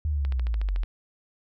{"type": "linear sweep", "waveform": "sine", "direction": "down", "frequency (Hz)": [77.78, 41.2], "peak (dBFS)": -23, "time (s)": [0.05, 0.84], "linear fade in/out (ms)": 0}
{"type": "click train", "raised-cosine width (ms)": 0.3, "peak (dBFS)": -24, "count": 9, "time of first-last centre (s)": [0.25, 0.834], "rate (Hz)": 13.7}
{"effects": []}